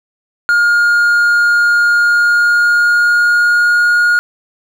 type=tone with pitch glide; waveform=triangle; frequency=1420 to 1432.4 Hz; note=F6 to F6; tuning=+28 to +43 cents; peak=-6 dBFS; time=0.49-4.19 s; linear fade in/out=0 ms; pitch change=+15 cents; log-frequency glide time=1.98-3.93 s; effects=none